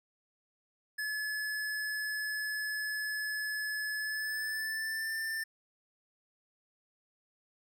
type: tone with pitch glide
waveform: square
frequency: 1714 to 1783.7 Hz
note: A6 to A6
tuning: -46 to +23 cents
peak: -34 dBFS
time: 0.98-5.44 s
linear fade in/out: 10 ms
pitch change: +69 cents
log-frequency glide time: 3.96-5.15 s
effects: none